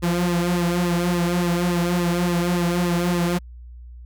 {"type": "tone with flanger", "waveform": "sawtooth", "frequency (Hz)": 174.61, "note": "F3", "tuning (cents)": 0, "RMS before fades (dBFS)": -21, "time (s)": [0.02, 3.39], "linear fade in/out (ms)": 20, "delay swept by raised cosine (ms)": [1.3, 4.7], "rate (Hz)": 3.5, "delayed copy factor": -0.75, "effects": ["added 60 Hz sine -37 dBFS peak until 4.05 s"]}